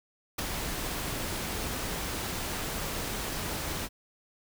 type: noise with ADSR envelope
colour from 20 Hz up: pink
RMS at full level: -28 dBFS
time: 0.38-3.89 s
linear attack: 10 ms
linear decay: 10 ms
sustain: -6 dB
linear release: 48 ms
effects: none